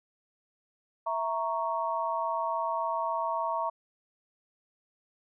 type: chord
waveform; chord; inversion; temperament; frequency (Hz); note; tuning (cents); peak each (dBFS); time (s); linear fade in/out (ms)
sine; A# diminished; second; equal; 659.3 / 932.3 / 1108.7; E5 / A#5 / C#6; 0 / 0 / 0; -33 / -31 / -33; 1.06-3.7; 10
effects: none